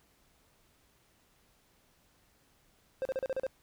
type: tone bursts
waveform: triangle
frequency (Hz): 527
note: C5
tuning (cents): +12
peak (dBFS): -28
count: 7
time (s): 3.02-3.466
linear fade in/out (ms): 0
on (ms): 32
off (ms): 37
effects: pink hiss -68 dBFS RMS until 3.62 s